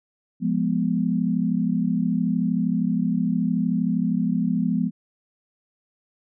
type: chord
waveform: sine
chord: F diminished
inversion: none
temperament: equal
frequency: 174.61 / 207.7 / 246.9 Hz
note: F3 / Ab3 / Cb4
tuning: 0 / 0 / 0 cents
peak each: -24 dBFS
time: 0.4-4.91 s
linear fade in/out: 50 ms
effects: none